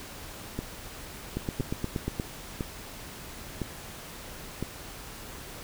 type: two click trains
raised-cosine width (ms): 3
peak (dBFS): -16 / -17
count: 8 / 5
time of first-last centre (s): 1.37-2.198 / 0.59-4.626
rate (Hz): 8.45 / 0.991
effects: pink hiss -43 dBFS RMS until 5.63 s